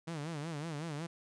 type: tone with vibrato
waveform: sawtooth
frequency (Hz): 155.6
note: D#3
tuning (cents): 0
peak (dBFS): -34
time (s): 0.07-1.07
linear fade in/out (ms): 10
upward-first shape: sine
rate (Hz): 5.4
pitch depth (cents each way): 150
effects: resampled to 22050 Hz